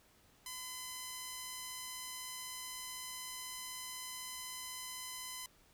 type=tone; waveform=5% pulse; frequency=1016 Hz; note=B5; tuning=49 cents sharp; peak=-31 dBFS; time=0.46-5.46 s; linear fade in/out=2 ms; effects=pink hiss -67 dBFS RMS until 5.73 s